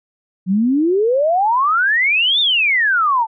sine exponential two-way sweep, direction up then down, 178 to 3687 to 862 Hz, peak -12 dBFS, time 0.46-3.27 s, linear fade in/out 50 ms, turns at 2.4 s, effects none

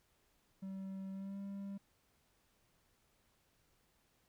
triangle tone with pitch glide, 192.2 to 197.95 Hz, G3 to G3, -34 to +17 cents, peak -40 dBFS, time 0.62-1.78 s, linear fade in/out 10 ms, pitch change +51 cents, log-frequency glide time 1.12-1.38 s, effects pink hiss -75 dBFS RMS until 4.28 s

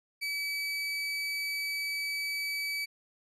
30% pulse tone, 2291 Hz, D7, 44 cents flat, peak -29 dBFS, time 0.21-2.86 s, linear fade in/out 20 ms, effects low-pass 12000 Hz 12 dB/octave

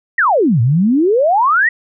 sine exponential two-way sweep, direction down then up, 1965 to 110 to 1965 Hz, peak -9 dBFS, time 0.18-1.69 s, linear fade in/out 5 ms, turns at 0.61 s, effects none

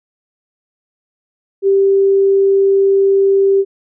sine tone, 392 Hz, G4, in tune, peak -8 dBFS, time 1.62-3.65 s, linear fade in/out 50 ms, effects none

